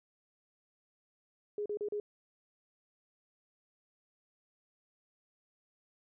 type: tone bursts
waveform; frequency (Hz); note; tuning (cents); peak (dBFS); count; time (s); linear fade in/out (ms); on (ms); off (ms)
sine; 415.3; G#4; 0; -33; 4; 1.58-2; 2; 78; 36
effects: none